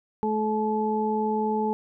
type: harmonic tone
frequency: 215.5 Hz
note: A3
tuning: 36 cents flat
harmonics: 1 / 2 / 4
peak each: -27 / -27 / -27 dBFS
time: 0.23-1.73 s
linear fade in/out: 0 ms
effects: none